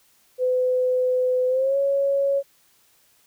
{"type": "tone with pitch glide", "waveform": "sine", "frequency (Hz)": [506, 555], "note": ["B4", "C#5"], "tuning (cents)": [42, 2], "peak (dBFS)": -18, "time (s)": [0.38, 2.43], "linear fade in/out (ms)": 50, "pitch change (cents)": 160, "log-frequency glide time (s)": [1.48, 1.77], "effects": ["white hiss -60 dBFS RMS until 3.26 s"]}